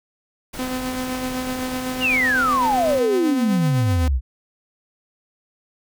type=noise; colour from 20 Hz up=pink; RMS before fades=-34 dBFS; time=0.53-3 s; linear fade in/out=10 ms
type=tone with tremolo; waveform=sawtooth; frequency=255.4 Hz; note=C4; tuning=42 cents flat; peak=-19 dBFS; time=0.59-4.08 s; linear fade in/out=0 ms; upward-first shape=sine; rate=7.9 Hz; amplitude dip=35%
type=exponential sweep; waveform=sine; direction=down; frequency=2960 to 58.3 Hz; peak=-16 dBFS; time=2-4.21 s; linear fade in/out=50 ms
effects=none